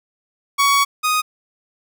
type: tone pair in turn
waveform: sawtooth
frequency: 1122 / 1245.3 Hz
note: C#6 / D#6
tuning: +21 / +1 cents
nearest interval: major second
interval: 180 cents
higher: second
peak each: -9 / -12 dBFS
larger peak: first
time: 0.58-0.85 / 1.03-1.22 s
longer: first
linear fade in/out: 20 ms
effects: none